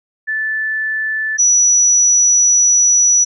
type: tone pair in turn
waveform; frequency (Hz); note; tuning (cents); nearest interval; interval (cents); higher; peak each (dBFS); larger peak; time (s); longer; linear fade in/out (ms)
sine; 1751 / 5890; A6 / F#8; -9 / -9; octave + major sixth; 2100; second; -16 / -8; second; 0.27-1.38 / 1.38-3.25; second; 20
effects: none